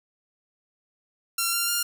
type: tone with pitch steps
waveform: 5% pulse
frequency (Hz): 1367 / 1385.3 / 1403.8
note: F6 / F6 / F6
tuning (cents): -37 / -14 / +9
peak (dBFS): -12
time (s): 1.38-1.83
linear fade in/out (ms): 5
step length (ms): 150
effects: none